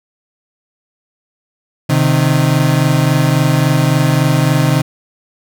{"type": "tone pair together", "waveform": "35% pulse", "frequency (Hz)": [130.9, 154.5], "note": ["C3", "D#3"], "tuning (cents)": [1, -12], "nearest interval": "minor third", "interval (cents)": 287, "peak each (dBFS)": -11, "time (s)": [1.89, 4.82], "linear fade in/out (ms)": 10, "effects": []}